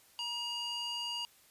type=tone with band-pass filter; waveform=square; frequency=951 Hz; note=A#5; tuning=34 cents sharp; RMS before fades=-38 dBFS; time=0.19-1.25 s; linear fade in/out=0 ms; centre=3700 Hz; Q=6.1; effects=white hiss -63 dBFS RMS until 1.5 s + resampled to 32000 Hz